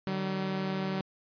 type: tone pair together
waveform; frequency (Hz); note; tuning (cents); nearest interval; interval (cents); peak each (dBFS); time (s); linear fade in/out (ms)
sawtooth; 151.1 / 190.67; D3 / G3; +50 / -48; major third; 402; -33 / -27; 0.07-1.01; 0
effects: resampled to 11025 Hz